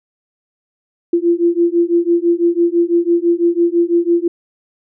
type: beating tone pair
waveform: sine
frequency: 339.8 / 345.8 Hz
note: F4 / F4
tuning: -47 / -17 cents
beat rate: 6 Hz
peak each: -14 dBFS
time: 1.13-4.28 s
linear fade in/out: 5 ms
effects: none